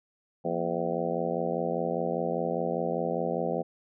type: harmonic tone with a mistuned harmonic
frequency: 85 Hz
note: F2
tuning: 46 cents flat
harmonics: 2 / 3 / 4 / 5 / 6 / 7 / 8 / 9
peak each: -35 / -37 / -37 / -35 / -32 / -36 / -35 / -37 dBFS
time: 0.44-3.63 s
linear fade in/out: 20 ms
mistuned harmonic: 3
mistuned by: -130 cents
effects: none